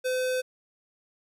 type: tone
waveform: square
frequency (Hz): 510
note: C5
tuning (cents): -44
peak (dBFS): -26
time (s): 0.04-0.42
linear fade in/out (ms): 20
effects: resampled to 32000 Hz + 11-bit